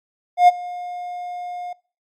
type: tone with ADSR envelope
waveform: triangle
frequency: 713 Hz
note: F5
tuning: 36 cents sharp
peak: -4 dBFS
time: 0.37-1.73 s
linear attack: 110 ms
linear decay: 24 ms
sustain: -22 dB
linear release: 5 ms
effects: noise-tail reverb RT60 0.4 s tail -23 dB re dry + Opus 48 kbps